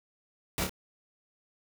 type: noise with echo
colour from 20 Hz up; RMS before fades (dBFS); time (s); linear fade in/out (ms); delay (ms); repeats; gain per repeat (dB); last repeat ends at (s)
pink; -31; 0.58-0.64; 0; 27; 2; -4; 0.694
effects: none